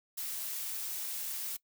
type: noise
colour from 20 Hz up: blue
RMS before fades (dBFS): -38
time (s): 0.17-1.57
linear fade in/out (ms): 10
effects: noise-tail reverb RT60 0.1 s tail -21 dB re dry